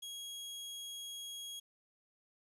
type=tone; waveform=sawtooth; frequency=3300 Hz; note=G#7; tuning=12 cents flat; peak=-40 dBFS; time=0.02-1.6 s; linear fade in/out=10 ms; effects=resampled to 32000 Hz + 11-bit